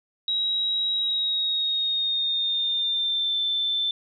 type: tone with pitch glide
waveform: sine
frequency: 3839 to 3541 Hz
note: B7 to A7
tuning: -50 to +10 cents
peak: -22 dBFS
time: 0.28-3.91 s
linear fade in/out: 2 ms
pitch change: -140 cents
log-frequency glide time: 0.94-3.38 s
effects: none